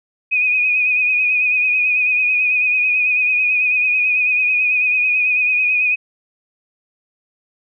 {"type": "tone with vibrato", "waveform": "sine", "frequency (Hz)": 2489, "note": "D#7", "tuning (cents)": 0, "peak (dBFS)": -13, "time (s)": [0.31, 5.96], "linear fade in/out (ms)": 20, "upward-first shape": "triangle", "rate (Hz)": 9.1, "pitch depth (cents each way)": 45, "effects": []}